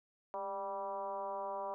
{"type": "tone with frequency modulation", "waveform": "sine", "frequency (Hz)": 784, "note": "G5", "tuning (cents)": 0, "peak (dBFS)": -37, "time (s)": [0.34, 1.74], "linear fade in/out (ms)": 0, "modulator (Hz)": 192, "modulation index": 1.6, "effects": []}